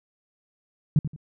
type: tone with echo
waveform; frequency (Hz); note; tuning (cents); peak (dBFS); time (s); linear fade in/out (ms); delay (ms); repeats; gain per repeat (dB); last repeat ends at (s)
sine; 150.6; D3; +44; -14; 0.96-0.99; 2; 86; 2; -11; 1.162
effects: none